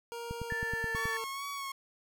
25% pulse tone with pitch glide, 468.9 to 452.9 Hz, A#4 to A#4, +10 to -50 cents, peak -35 dBFS, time 0.12-1.24 s, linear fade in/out 0 ms, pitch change -60 cents, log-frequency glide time 0.4-1.09 s
click train, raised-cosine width 5 ms, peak -26 dBFS, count 8, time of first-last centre 0.31-1.055 s, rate 9.39 Hz
sine tone, 1760 Hz, A6, in tune, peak -33 dBFS, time 0.5-1.17 s, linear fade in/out 2 ms
sawtooth tone with vibrato, 1108.7 Hz, C#6, in tune, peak -33 dBFS, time 0.95-1.72 s, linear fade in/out 5 ms, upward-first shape sine, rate 2.3 Hz, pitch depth 34 cents each way
effects none

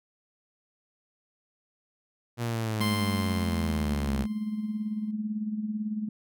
sawtooth linear sweep, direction down, 120 to 63.7 Hz, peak -24 dBFS, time 2.37-4.27 s, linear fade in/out 50 ms
sine tone with tremolo, 213.5 Hz, G#3, 48 cents sharp, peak -26 dBFS, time 2.8-6.09 s, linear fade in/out 5 ms, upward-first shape sine, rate 18 Hz, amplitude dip 60%
15% pulse tone with exponential decay, 1046.5 Hz, C6, in tune, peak -22 dBFS, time 2.81-5.11 s, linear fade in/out 0 ms, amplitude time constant 500 ms
effects none

